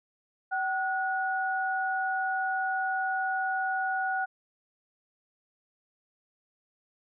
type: tone pair together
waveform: sine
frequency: 762.5 / 1457 Hz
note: G5 / F#6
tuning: -48 / -27 cents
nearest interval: major seventh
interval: 1121 cents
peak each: -29 / -30 dBFS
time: 0.51-4.26 s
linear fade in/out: 20 ms
effects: none